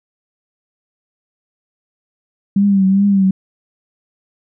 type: tone with vibrato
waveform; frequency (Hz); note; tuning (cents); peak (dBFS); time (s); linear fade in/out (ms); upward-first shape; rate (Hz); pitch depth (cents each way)
sine; 196; G3; 0; -9; 2.56-3.31; 5; triangle; 2.5; 66
effects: none